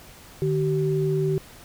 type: tone pair together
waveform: sine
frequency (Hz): 151.61 / 382.7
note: D#3 / G4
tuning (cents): -45 / -42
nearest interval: octave + major third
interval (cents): 1603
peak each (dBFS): -23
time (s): 0.42-1.38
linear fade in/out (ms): 0
effects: pink hiss -47 dBFS RMS until 1.64 s

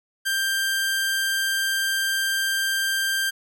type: tone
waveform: sawtooth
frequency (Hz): 1581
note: G6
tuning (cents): +14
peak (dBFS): -18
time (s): 0.25-3.31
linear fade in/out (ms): 20
effects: none

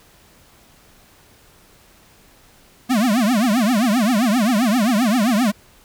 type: tone with vibrato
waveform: square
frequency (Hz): 228.6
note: A#3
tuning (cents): -34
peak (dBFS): -15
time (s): 2.89-5.52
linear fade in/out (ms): 20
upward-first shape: triangle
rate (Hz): 7.6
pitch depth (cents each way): 290
effects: pink hiss -51 dBFS RMS until 5.84 s

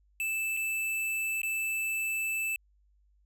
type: tone with dropouts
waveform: square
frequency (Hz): 2637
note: E7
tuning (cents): 0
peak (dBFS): -30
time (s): 0.2-2.56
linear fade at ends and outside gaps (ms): 1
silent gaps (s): 0.567-0.571 / 1.417-1.432
effects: added 50 Hz sine -63 dBFS peak until 3.25 s

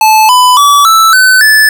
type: tone with pitch steps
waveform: square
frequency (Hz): 870 / 999.4 / 1148 / 1318.7 / 1514.8 / 1740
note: A5 / B5 / D6 / E6 / F#6 / A6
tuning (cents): -20 / +20 / -40 / 0 / +40 / -20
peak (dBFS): -3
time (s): 0.01-1.69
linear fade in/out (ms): 2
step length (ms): 280
effects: none

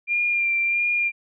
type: tone with vibrato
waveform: sine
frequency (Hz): 2391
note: D7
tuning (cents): +30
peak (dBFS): -19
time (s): 0.07-1.12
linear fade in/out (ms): 50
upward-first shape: sine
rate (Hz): 1.5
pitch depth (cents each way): 22
effects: none

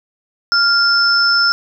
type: tone pair together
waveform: sine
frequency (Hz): 1396.9 / 5274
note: F6 / E8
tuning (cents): 0 / 0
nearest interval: octave + major seventh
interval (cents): 2300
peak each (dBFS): -13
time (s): 0.52-1.52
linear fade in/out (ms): 0
effects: none

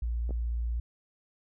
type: tone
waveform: sine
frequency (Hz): 58.27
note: A#1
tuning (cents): 0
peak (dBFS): -28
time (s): 0.02-0.8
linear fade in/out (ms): 5
type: clicks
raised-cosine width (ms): 2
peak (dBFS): -31 / -26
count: 2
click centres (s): 0.293 / 0.308
effects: none

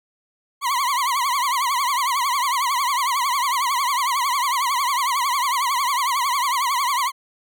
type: tone with vibrato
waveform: 40% pulse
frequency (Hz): 1046.5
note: C6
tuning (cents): 0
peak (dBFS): -18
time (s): 0.61-7.12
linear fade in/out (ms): 50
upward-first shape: triangle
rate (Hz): 11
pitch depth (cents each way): 190
effects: none

